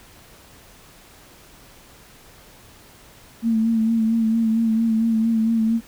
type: tone with vibrato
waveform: sine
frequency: 225.1 Hz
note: A3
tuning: 40 cents sharp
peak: -16 dBFS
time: 3.42-5.81 s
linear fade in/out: 50 ms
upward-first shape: sine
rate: 4.4 Hz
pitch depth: 36 cents each way
effects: pink hiss -48 dBFS RMS until 5.87 s